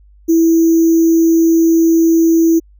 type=tone with sample-and-hold; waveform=sine; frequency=329.6 Hz; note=E4; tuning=in tune; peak=-7 dBFS; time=0.28-2.6 s; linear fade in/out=20 ms; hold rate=6300 Hz; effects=added 50 Hz sine -42 dBFS peak until 2.79 s